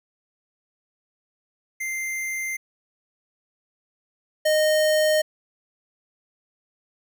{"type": "tone pair in turn", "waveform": "square", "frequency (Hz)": [2089, 617.1], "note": ["C7", "D#5"], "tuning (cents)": [-3, -14], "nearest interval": "octave + major sixth", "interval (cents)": 2111, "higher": "first", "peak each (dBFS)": [-27, -18], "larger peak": "second", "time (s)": [[1.8, 2.57], [4.45, 5.22]], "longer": "neither", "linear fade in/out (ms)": 10, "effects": []}